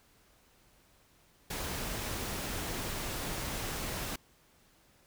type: noise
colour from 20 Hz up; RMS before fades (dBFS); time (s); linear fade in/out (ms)
pink; -37; 1.5-4.16; 5
effects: pink hiss -65 dBFS RMS until 5.06 s